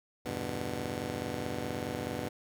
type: chord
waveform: 10% pulse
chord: E minor seventh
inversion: none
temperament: just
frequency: 82.41 / 98.89 / 123.61 / 148.33 Hz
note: E2 / G2 / B2 / D3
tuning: 0 / +16 / +2 / +18 cents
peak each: -34 / -33 / -31 / -35 dBFS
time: 0.25-2.29 s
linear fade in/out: 10 ms
effects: none